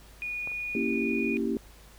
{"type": "tone", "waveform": "sine", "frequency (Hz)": 2453, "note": "D#7", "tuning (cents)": -25, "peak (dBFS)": -31, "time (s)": [0.22, 1.37], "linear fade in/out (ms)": 0}
{"type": "clicks", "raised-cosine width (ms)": 1, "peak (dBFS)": [-28, -37], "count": 2, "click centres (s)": [0.474, 0.518]}
{"type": "chord", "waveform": "sine", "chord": "A# diminished seventh", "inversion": "none", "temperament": "equal", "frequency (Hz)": [233.1, 277.2, 329.6, 392], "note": ["A#3", "C#4", "E4", "G4"], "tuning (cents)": [0, 0, 0, 0], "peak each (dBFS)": [-30, -32, -33, -32], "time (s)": [0.75, 1.57], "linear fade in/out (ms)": 2}
{"effects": ["added 52 Hz sine -52 dBFS peak until 1.98 s", "pink hiss -55 dBFS RMS until 1.98 s"]}